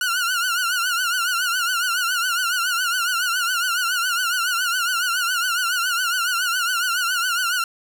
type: tone with vibrato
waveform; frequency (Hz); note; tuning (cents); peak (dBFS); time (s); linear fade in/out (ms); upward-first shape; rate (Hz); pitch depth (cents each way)
sawtooth; 1433; F6; +44; -16; 0.01-7.64; 2; triangle; 7.2; 120
effects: none

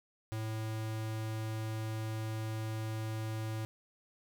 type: tone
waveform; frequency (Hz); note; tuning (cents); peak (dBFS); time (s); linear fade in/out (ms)
square; 110; A2; 0; -36; 0.32-3.65; 0
effects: none

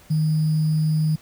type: tone with sample-and-hold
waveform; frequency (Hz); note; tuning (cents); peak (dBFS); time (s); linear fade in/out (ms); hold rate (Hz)
sine; 155.56; D#3; 0; -17; 0.1-1.16; 10; 4900
effects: pink hiss -51 dBFS RMS until 1.21 s

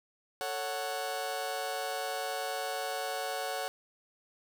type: chord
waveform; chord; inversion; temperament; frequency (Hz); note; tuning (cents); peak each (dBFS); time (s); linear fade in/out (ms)
sawtooth; F# minor; first; just; 444 / 555 / 740; A4 / C#5 / F#5; +16 / +2 / 0; -37 / -34 / -32; 0.41-3.68; 0
effects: none

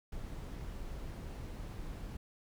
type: noise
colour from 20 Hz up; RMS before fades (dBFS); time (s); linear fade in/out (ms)
brown; -43; 0.12-2.17; 5
effects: none

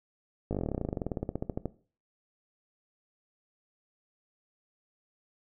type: slowing click train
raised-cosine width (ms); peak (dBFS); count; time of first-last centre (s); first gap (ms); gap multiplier
2; -18; 28; 0.51-1.657; 18; 1.06
effects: noise-tail reverb RT60 0.4 s tail -17 dB re dry

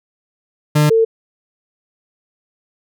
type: tone pair in turn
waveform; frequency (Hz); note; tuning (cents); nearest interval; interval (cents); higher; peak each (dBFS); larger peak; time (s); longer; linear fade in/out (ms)
40% pulse / sine; 150 / 449.5; D3 / A4; +37 / +37; octave + perfect fifth; 1900; second; -9; neither; 0.75-0.9 / 0.9-1.05; neither; 10
effects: none

